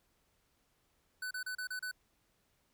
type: tone bursts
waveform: square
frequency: 1500 Hz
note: F#6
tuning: 23 cents sharp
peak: -38 dBFS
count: 6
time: 1.22-1.914 s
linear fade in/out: 5 ms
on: 89 ms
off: 32 ms
effects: pink hiss -75 dBFS RMS until 2.73 s